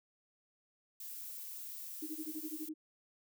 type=noise; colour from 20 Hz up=violet; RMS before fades=-46 dBFS; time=1-2.69 s; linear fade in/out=5 ms
type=tone with tremolo; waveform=sine; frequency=311.1 Hz; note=D#4; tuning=in tune; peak=-38 dBFS; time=2.02-2.74 s; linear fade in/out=5 ms; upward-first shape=sine; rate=12 Hz; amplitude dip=100%
effects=none